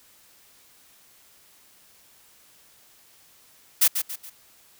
blue noise with echo, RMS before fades -17 dBFS, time 3.81-3.88 s, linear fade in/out 10 ms, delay 140 ms, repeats 3, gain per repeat -8 dB, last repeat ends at 4.3 s, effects white hiss -56 dBFS RMS until 4.79 s

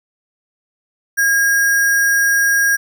sine tone with sample-and-hold, 1630 Hz, G#6, 33 cents flat, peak -11 dBFS, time 1.17-2.77 s, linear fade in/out 20 ms, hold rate 7350 Hz, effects none

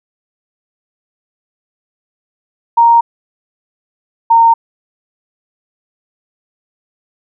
sine tone pair in turn, 932.3 / 918.9 Hz, A#5 / A#5, 0 / -25 cents, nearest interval unison, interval 25 cents, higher first, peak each -4 dBFS, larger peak neither, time 2.77-3.01 / 4.3-4.54 s, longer neither, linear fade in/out 10 ms, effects none

